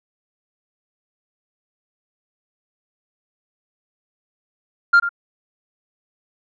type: tone with echo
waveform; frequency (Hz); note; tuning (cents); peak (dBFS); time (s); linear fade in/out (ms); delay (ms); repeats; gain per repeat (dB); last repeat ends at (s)
sine; 1396.9; F6; 0; -6; 4.93-5; 10; 92; 1; -13; 5.092
effects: tanh soft clip ceiling -7 dBFS